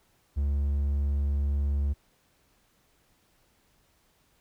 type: tone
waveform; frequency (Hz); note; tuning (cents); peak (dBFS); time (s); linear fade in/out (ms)
triangle; 70.9; C#2; +40; -22; 0.36-1.94; 20
effects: pink hiss -67 dBFS RMS until 4.4 s